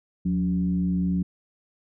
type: tone with frequency modulation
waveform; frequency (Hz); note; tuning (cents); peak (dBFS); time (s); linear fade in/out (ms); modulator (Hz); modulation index
sine; 180.4; F#3; -44; -21; 0.25-1.23; 10; 102; 0.56
effects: none